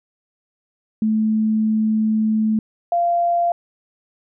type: tone pair in turn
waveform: sine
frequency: 217.7 / 691.2 Hz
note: A3 / F5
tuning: -18 / -18 cents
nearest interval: octave + minor sixth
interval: 2000 cents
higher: second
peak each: -15 dBFS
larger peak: neither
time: 1.02-2.59 / 2.92-3.52 s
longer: first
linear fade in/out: 2 ms
effects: none